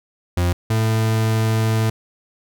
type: tone pair in turn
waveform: 40% pulse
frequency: 88 / 110.87 Hz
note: F2 / A2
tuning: +14 / +14 cents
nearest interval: major third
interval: 400 cents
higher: second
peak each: -15 dBFS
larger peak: neither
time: 0.37-0.53 / 0.7-1.9 s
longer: second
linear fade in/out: 5 ms
effects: none